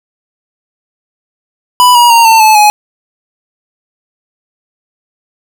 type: tone with pitch steps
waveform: square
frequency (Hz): 990 / 957.9 / 926.9 / 896.9 / 867.8 / 839.7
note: B5 / A#5 / A#5 / A5 / A5 / G#5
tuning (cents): +4 / +47 / -10 / +33 / -24 / +19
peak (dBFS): -3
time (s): 1.8-2.7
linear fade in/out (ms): 0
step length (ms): 150
effects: none